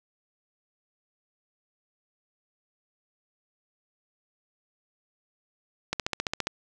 click train, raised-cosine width 0.2 ms, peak -10 dBFS, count 9, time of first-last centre 5.93-6.471 s, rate 14.8 Hz, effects none

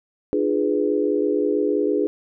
sine chord, D diminished seventh, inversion none, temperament equal with one note detuned, 300 / 349.2 / 415.3 / 493.9 Hz, D4 / F4 / Ab4 / Cb5, +37 / 0 / 0 / 0 cents, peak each -23 / -26 / -21 / -26 dBFS, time 0.33-2.07 s, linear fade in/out 0 ms, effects none

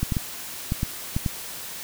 clicks, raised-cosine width 5 ms, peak -11 dBFS, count 7, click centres 0.03 / 0.122 / 0.168 / 0.721 / 0.831 / 1.165 / 1.262 s, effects white hiss -36 dBFS RMS until 1.83 s

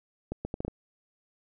accelerating click train, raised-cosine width 2 ms, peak -19 dBFS, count 6, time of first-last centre 0.32-0.681 s, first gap 130 ms, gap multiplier 0.7, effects none

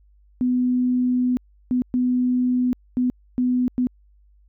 sine tone bursts at uneven times, 249.9 Hz, B3, 21 cents sharp, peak -17 dBFS, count 6, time 0.41-1.37 / 1.71-1.82 / 1.94-2.73 / 2.97-3.1 / 3.38-3.68 / 3.78-3.87 s, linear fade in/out 0 ms, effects added 50 Hz sine -52 dBFS peak until 4.48 s

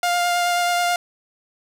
sawtooth tone with vibrato, 703 Hz, F5, 11 cents sharp, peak -14 dBFS, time 0.03-0.96 s, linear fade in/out 2 ms, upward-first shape triangle, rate 9.3 Hz, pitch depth 14 cents each way, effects low-pass 12000 Hz 12 dB/octave + 7-bit

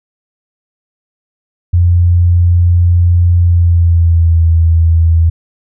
sine tone with pitch glide, 87.31 to 82.41 Hz, F2 to E2, 0 to 0 cents, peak -5 dBFS, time 1.73-5.3 s, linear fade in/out 10 ms, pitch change -100 cents, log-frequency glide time 3.38-4.44 s, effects none

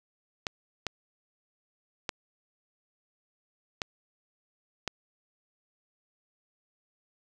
clicks, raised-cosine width 0.2 ms, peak -13 dBFS, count 5, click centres 0.468 / 0.867 / 2.092 / 3.818 / 4.877 s, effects none

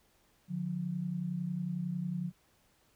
sine tone pair together, 148.19 / 179.2 Hz, D3 / F3, +16 / +45 cents, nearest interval minor third, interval 329 cents, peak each -38 / -34 dBFS, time 0.48-2.32 s, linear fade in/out 50 ms, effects pink hiss -69 dBFS RMS until 2.95 s

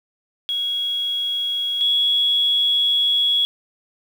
sine tone pair in turn, 3322 / 3349 Hz, G#7 / G#7, 0 / +14 cents, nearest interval unison, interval 14 cents, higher second, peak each -20 / -15 dBFS, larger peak second, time 0.49-1.81 / 1.81-3.45 s, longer second, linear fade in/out 0 ms, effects 7-bit

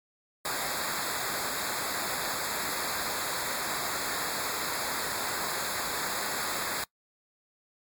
pink noise with comb filter, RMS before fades -32 dBFS, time 0.45-6.84 s, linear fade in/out 2 ms, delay 0.34 ms, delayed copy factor -1, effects noise-tail reverb RT60 0.1 s tail -23 dB re dry + MP3 96 kbps

